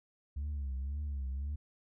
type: tone with vibrato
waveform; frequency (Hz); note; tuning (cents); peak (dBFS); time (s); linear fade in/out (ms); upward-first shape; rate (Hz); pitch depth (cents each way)
sine; 69.7; C#2; +10; -32; 0.36-1.56; 10; triangle; 1.9; 130
effects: tanh soft clip ceiling -33 dBFS